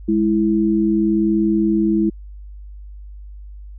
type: tone pair together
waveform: sine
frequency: 207.6 / 328.6 Hz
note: G#3 / E4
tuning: 0 / -5 cents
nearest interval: minor sixth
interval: 795 cents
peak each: -17 / -16 dBFS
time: 0.08-2.1 s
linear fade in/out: 10 ms
effects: added 50 Hz sine -33 dBFS peak until 3.78 s